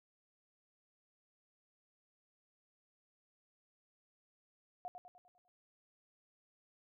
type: tone with echo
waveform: sine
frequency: 720 Hz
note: F#5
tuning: 47 cents flat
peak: -40 dBFS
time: 4.85-4.88 s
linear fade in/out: 0 ms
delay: 100 ms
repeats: 6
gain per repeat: -6 dB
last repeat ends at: 5.48 s
effects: none